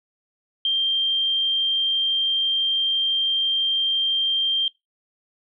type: tone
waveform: sine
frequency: 3173 Hz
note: G7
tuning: 20 cents sharp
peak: -18 dBFS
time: 0.65-4.68 s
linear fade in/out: 2 ms
effects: noise-tail reverb RT60 0.2 s tail -23 dB re dry